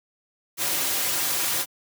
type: noise with comb filter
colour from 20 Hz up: white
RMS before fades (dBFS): -25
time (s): 0.57-1.66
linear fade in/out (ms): 50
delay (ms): 4.6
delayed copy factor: -0.55
effects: high-pass 150 Hz 12 dB/octave